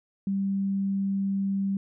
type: tone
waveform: sine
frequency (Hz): 196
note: G3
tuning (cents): 0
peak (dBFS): -24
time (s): 0.27-1.77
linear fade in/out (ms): 2
effects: none